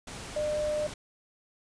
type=tone in noise; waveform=sine; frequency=603 Hz; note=D5; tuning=46 cents sharp; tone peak=-27 dBFS; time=0.36-0.87 s; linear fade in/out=5 ms; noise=pink; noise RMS=-41 dBFS; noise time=0.07-0.94 s; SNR=+11 dB; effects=resampled to 22050 Hz